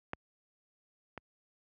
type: clicks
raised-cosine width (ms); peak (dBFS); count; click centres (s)
0.5; -20 / -27; 2; 0.134 / 1.177
effects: high-pass 60 Hz 12 dB/octave